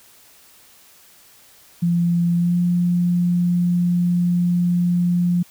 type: tone with pitch glide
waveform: sine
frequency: 172.1 to 175.72 Hz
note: F3 to F3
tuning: -25 to +11 cents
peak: -15 dBFS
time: 1.82-5.43 s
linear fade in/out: 10 ms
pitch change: +36 cents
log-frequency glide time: 2.36-2.57 s
effects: white hiss -50 dBFS RMS until 5.5 s